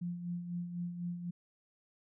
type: tone with tremolo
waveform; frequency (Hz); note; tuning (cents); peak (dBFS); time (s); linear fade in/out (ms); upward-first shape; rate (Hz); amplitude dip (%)
sine; 174.61; F3; 0; -34; 0.01-1.31; 10; sine; 4; 55
effects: none